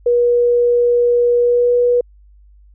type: tone with pitch glide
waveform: sine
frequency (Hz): 481.5 to 486.3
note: B4 to B4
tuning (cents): -44 to -27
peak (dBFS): -10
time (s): 0.06-2.01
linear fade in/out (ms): 5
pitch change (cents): +17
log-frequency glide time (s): 1.39-1.74
effects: added 50 Hz sine -43 dBFS peak until 2.74 s